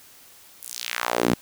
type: tone with high-pass filter sweep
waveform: sawtooth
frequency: 59.6 Hz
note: A#1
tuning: 39 cents sharp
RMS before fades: -26 dBFS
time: 0.62-1.34 s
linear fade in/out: 5 ms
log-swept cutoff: 12000 to 190 Hz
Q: 1.7
effects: white hiss -50 dBFS RMS until 1.41 s